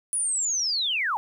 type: linear sweep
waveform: sine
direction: down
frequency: 9960 to 784 Hz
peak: -23 dBFS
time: 0.13-1.17 s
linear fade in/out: 0 ms
effects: 10-bit